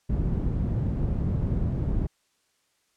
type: low-pass noise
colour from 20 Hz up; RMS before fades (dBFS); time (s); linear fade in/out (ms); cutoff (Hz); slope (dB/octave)
white; -26; 0.09-2.07; 10; 130; 12
effects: white hiss -70 dBFS RMS until 2.96 s + low-pass 9000 Hz 12 dB/octave